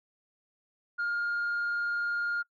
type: tone with vibrato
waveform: sine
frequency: 1414 Hz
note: F6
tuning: 21 cents sharp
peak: -26 dBFS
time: 0.98-2.43 s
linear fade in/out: 20 ms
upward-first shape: sine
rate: 20 Hz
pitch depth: 8 cents each way
effects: noise-tail reverb RT60 0.1 s tail -25 dB re dry + tanh soft clip ceiling -26 dBFS